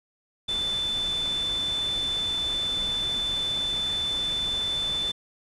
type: tone in noise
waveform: sine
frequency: 3520 Hz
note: A7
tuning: in tune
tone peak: -25 dBFS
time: 0.48-5.12 s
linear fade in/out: 10 ms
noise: pink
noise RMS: -38 dBFS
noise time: 0.48-5.12 s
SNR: +10 dB
effects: resampled to 24000 Hz